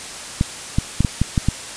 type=clicks; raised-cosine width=5 ms; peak=-3 dBFS; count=7; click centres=0.411 / 0.785 / 1.006 / 1.048 / 1.216 / 1.378 / 1.486 s; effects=white hiss -32 dBFS RMS until 1.76 s + resampled to 22050 Hz